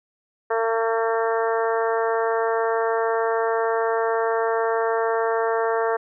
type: harmonic tone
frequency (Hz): 226.5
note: A#3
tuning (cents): -50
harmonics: 2 / 3 / 4 / 5 / 6 / 7 / 8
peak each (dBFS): -22 / -26 / -28 / -30 / -32 / -33 / -34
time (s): 0.5-5.97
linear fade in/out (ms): 10
effects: none